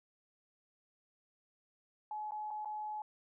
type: tone with dropouts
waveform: sine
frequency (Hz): 850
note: G#5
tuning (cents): +40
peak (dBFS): -38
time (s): 2.11-3.02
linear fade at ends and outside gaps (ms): 2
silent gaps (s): 2.309-2.319 / 2.506-2.51 / 2.648-2.656
effects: none